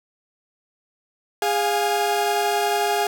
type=tone cluster; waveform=40% pulse; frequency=409.4 / 703 / 830 Hz; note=G#4 / F5 / G#5; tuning=-25 / +11 / -1 cents; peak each=-23 dBFS; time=1.42-3.07 s; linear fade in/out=2 ms; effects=none